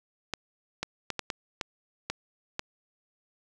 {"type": "clicks", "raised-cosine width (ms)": 0.2, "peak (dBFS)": -13, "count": 8, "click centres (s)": [0.337, 0.83, 1.103, 1.193, 1.302, 1.612, 2.1, 2.594], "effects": []}